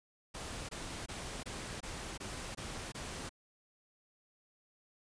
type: noise bursts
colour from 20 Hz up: pink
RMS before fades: -43 dBFS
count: 8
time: 0.34-3.294 s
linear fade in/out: 10 ms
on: 350 ms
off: 22 ms
effects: resampled to 22050 Hz